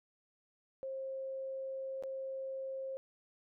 sine tone with dropouts, 533 Hz, C5, 32 cents sharp, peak -38 dBFS, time 0.83-2.97 s, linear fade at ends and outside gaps 0 ms, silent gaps 2.025-2.036 s, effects none

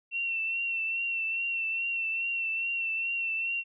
sine tone with vibrato, 2709 Hz, E7, 47 cents sharp, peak -28 dBFS, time 0.11-3.64 s, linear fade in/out 50 ms, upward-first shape triangle, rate 2.4 Hz, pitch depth 40 cents each way, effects none

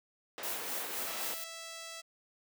pink band-pass noise, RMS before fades -44 dBFS, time 0.38-1.34 s, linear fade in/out 0 ms, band 440 to 4300 Hz, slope 12 dB/octave
blue noise with tremolo, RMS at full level -37 dBFS, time 0.43-1.44 s, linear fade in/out 2 ms, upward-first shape sine, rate 3.9 Hz, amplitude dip 50%
5% pulse tone, 659.3 Hz, E5, in tune, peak -32 dBFS, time 1.06-2.02 s, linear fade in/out 20 ms
effects none

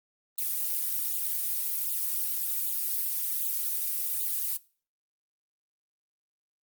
violet noise with flanger, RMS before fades -30 dBFS, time 0.38-4.57 s, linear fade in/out 5 ms, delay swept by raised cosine 0.26 to 5.06 ms, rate 1.3 Hz, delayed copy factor +0.85, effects noise-tail reverb RT60 0.4 s tail -21 dB re dry + Opus 32 kbps

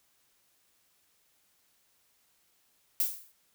violet noise with exponential decay, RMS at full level -25 dBFS, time 3-3.32 s, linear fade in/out 2 ms, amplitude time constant 69 ms, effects white hiss -70 dBFS RMS until 3.54 s

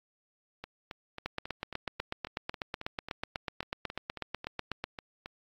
two click trains, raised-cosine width 0.3 ms, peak -17 / -24 dBFS, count 30 / 18, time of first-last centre 1.26-4.84 / 0.64-5.26 s, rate 8.1 / 3.68 Hz, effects AAC 64 kbps

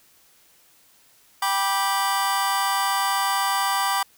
sawtooth chord, G major, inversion none, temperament just, 784 / 980 / 1176 Hz, G5 / B5 / D6, 0 / -14 / +2 cents, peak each -21 dBFS, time 1.42-4.03 s, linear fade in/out 5 ms, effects white hiss -57 dBFS RMS until 4.17 s

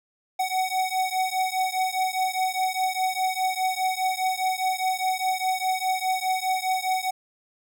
square beating tone pair, 747 / 751.9 Hz, F#5 / F#5, +16 / +28 cents, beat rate 4.9 Hz, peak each -27 dBFS, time 0.39-7.11 s, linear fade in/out 10 ms, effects none

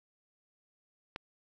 click, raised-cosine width 0.3 ms, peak -22 dBFS, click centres 1.161 s, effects none

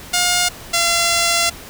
5% pulse tone pair in turn, 712 / 683.5 Hz, F5 / F5, +33 / -37 cents, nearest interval minor second, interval 70 cents, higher first, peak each -3 dBFS, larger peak neither, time 0.13-0.49 / 0.73-1.5 s, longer second, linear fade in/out 10 ms, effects pink hiss -36 dBFS RMS until 1.69 s

